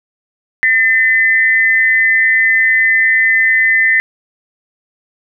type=tone pair together; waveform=sine; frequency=1801.2 / 2030 Hz; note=A6 / B6; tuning=+40 / +47 cents; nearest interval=major second; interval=207 cents; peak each=-11 dBFS; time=0.63-4 s; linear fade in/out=0 ms; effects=none